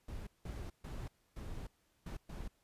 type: noise bursts at uneven times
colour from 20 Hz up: brown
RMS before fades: -44 dBFS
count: 6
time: 0.08-0.27 / 0.45-0.7 / 0.84-1.08 / 1.36-1.67 / 2.06-2.17 / 2.29-2.48 s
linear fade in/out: 5 ms
effects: pink hiss -75 dBFS RMS until 2.63 s + resampled to 32000 Hz